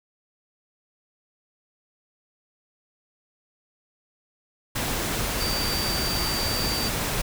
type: tone in noise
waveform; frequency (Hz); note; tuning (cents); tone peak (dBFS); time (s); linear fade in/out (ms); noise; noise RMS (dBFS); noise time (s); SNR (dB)
sine; 4646; D8; -20; -28; 5.4-6.89; 10; pink; -27; 4.75-7.22; -4
effects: none